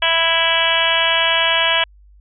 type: harmonic tone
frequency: 330 Hz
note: E4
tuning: 2 cents sharp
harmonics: 2 / 3 / 4 / 5 / 6 / 7 / 8 / 9 / 10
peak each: -23 / -22 / -29 / -21 / -27 / -22 / -24 / -19 / -21 dBFS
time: 0.02-1.84 s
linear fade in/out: 5 ms
effects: added 50 Hz sine -44 dBFS peak until 2.2 s